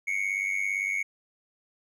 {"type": "tone with amplitude modulation", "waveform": "triangle", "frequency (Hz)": 2207, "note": "C#7", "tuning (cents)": -8, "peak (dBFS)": -21, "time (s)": [0.07, 1.03], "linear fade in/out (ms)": 10, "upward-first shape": "sine", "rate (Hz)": 97.7, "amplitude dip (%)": 80, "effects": []}